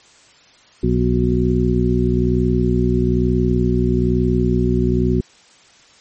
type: harmonic tone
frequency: 61.1 Hz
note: B1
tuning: 18 cents flat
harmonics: 1 / 2 / 3 / 4 / 6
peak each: -20 / -20 / -20 / -20 / -20 dBFS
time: 0.83-5.21 s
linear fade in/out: 5 ms
effects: white hiss -49 dBFS RMS until 6 s + MP3 32 kbps